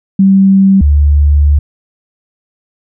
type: tone pair in turn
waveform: sine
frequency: 193.7 / 72.81 Hz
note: G3 / D2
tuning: -20 / -14 cents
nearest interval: octave + perfect fourth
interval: 1694 cents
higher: first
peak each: -3 / -4 dBFS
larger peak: first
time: 0.19-0.81 / 0.81-1.59 s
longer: second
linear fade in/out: 5 ms
effects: none